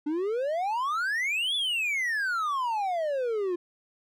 triangle exponential two-way sweep, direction up then down, 288 to 3500 to 343.1 Hz, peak -24 dBFS, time 0.06-3.56 s, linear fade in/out 10 ms, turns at 1.55 s, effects none

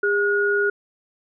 sine tone pair together, 405.8 / 1445 Hz, G#4 / F#6, -40 / -41 cents, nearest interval octave + minor seventh, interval 2199 cents, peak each -20 dBFS, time 0.03-0.7 s, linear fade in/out 5 ms, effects none

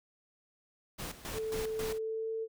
pink noise with tremolo, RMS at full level -40 dBFS, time 0.98-1.99 s, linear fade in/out 20 ms, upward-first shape square, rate 3.7 Hz, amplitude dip 75%
sine tone with pitch glide, 440 to 446.4 Hz, A4 to A4, 0 to +25 cents, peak -33 dBFS, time 1.33-2.48 s, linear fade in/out 50 ms, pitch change +25 cents, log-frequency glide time 1.91-2.32 s
effects none

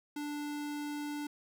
square tone, 293.7 Hz, D4, in tune, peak -37 dBFS, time 0.16-1.27 s, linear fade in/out 5 ms, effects none

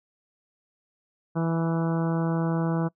harmonic tone with a mistuned harmonic, 164.81 Hz, E3, in tune, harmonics 1 / 2 / 3 / 4 / 5 / 6 / 7 / 8 / 9, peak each -24 / -30 / -34 / -36 / -38 / -40 / -41 / -42 / -43 dBFS, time 1.35-2.89 s, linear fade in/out 20 ms, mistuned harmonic 5, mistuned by +16 cents, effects noise-tail reverb RT60 0.1 s tail -24 dB re dry

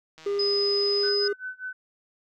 click train, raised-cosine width 0.2 ms, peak -30 dBFS, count 145, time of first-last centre 0.18-1.086 s, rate 159 Hz
triangle tone with pitch glide, 403.5 to 407 Hz, G#4 to G#4, -50 to -35 cents, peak -22 dBFS, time 0.26-1.33 s, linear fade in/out 5 ms, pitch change +15 cents, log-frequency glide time 0.75-1.21 s
sine tone, 5030 Hz, D#8, 18 cents sharp, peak -24 dBFS, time 0.39-1.28 s, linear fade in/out 5 ms
sine tone with tremolo, 1510 Hz, F#6, 35 cents sharp, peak -30 dBFS, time 1.03-1.73 s, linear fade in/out 5 ms, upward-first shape sine, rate 5.1 Hz, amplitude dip 95%
effects none

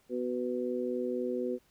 harmonic tone, 124 Hz, B2, 7 cents sharp, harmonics 2 / 3 / 4, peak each -35 / -34 / -35 dBFS, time 0.09-1.59 s, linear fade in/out 50 ms, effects pink hiss -68 dBFS RMS until 1.7 s

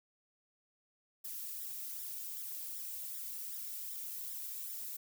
violet noise with flanger, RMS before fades -43 dBFS, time 1.24-4.97 s, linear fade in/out 10 ms, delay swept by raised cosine 0.55 to 2.25 ms, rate 2.6 Hz, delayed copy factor +0.75, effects none

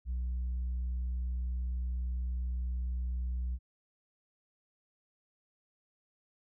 sine tone with tanh clipping, 61.74 Hz, B1, in tune, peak -32 dBFS, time 0.05-3.59 s, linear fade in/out 50 ms, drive 1 dB, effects none

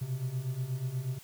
triangle beating tone pair, 123.5 / 131.8 Hz, B2 / C3, 0 / +13 cents, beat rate 8.3 Hz, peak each -35 / -31 dBFS, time 0.01-1.19 s, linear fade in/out 10 ms, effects white hiss -54 dBFS RMS until 1.23 s

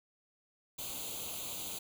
white noise with comb filter, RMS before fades -41 dBFS, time 0.78-1.79 s, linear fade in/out 10 ms, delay 0.28 ms, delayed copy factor +0.85, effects none

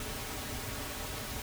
pink noise with comb filter, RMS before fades -39 dBFS, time 0-1.42 s, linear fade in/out 2 ms, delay 5.8 ms, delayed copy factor -0.75, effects none

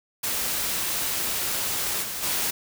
white noise with level steps, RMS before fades -27 / -32 / -26 dBFS, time 0.23-2.51 s, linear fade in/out 10 ms, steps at 2.02 / 2.22 s, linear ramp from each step 20 ms, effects none

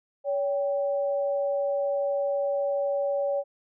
sine tone pair together, 564 / 785.3 Hz, C#5 / G5, +30 / +3 cents, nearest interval tritone, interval 573 cents, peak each -24 / -35 dBFS, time 0.24-3.44 s, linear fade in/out 50 ms, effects none

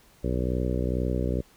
harmonic tone, 62.2 Hz, B1, 13 cents sharp, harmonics 1 / 2 / 3 / 4 / 5 / 6 / 7 / 8 / 9, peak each -28 / -31 / -33 / -34 / -35 / -36 / -36 / -37 / -38 dBFS, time 0.23-1.42 s, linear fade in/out 20 ms, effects pink hiss -58 dBFS RMS until 1.56 s

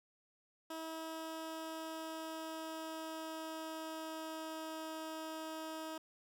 15% pulse tone with pitch glide, 321.8 to 317.7 Hz, E4 to D#4, -42 to +36 cents, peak -36 dBFS, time 0.7-5.98 s, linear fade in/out 5 ms, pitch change -22 cents, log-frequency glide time 1.07-5 s, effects none

